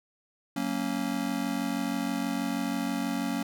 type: chord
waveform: square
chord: F# major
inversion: none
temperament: just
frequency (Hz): 185 / 231.2 / 277.5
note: F#3 / A#3 / C#4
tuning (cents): 0 / -14 / +2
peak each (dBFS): -36 / -33 / -32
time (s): 0.56-3.43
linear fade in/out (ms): 5
effects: none